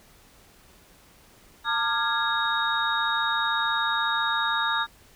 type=tone cluster; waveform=sine; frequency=907 / 1192 / 1394 / 1658 / 3749 Hz; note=A#5 / D6 / F6 / G#6 / A#7; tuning=-48 / +25 / -4 / -3 / +9 cents; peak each=-29 dBFS; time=1.64-4.87 s; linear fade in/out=50 ms; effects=pink hiss -55 dBFS RMS until 5.15 s